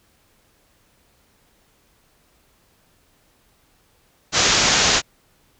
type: low-pass noise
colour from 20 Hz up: white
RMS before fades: -17 dBFS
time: 4.32-5.02 s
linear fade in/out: 50 ms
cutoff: 7100 Hz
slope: 96 dB/octave
effects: pink hiss -60 dBFS RMS until 5.59 s